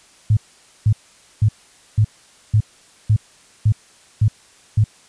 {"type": "tone bursts", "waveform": "sine", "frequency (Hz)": 107.1, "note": "A2", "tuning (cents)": -46, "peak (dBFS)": -10, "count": 9, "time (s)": [0.3, 4.841], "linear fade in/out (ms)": 5, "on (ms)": 69, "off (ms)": 490, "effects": ["white hiss -50 dBFS RMS until 5.08 s", "resampled to 22050 Hz"]}